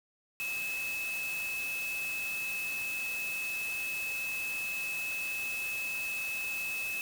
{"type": "tone in noise", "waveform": "sine", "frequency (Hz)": 2594, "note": "E7", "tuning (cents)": -28, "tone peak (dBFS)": -33, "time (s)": [0.4, 7.01], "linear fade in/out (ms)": 0, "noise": "white", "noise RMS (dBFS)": -43, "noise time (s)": [0.4, 7.01], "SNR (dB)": 7, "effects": []}